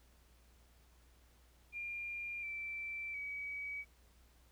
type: tone with pitch steps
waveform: sine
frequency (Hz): 2400 / 2336 / 2273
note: D7 / D7 / C#7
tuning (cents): +37 / -10 / +43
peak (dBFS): -40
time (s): 1.72-3.85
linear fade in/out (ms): 50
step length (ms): 710
effects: added 60 Hz sine -64 dBFS peak until 4.51 s + pink hiss -70 dBFS RMS until 4.51 s